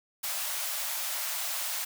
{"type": "high-pass noise", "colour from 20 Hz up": "white", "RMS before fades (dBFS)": -33, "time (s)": [0.23, 1.85], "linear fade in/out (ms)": 10, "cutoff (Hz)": 570, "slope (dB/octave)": 96, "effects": []}